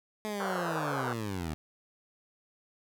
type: linear sweep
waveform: 15% pulse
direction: down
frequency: 215.9 to 73.42 Hz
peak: -27 dBFS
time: 0.25-1.54 s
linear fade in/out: 0 ms
type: band-pass noise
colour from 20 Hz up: white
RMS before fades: -35 dBFS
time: 0.4-1.13 s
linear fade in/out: 2 ms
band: 430 to 1600 Hz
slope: 96 dB/octave
effects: none